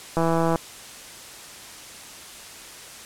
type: click train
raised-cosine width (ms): 1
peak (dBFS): -9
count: 65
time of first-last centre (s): 0.17-0.558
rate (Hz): 165
effects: white hiss -41 dBFS RMS until 3.05 s + low-pass 10000 Hz 12 dB/octave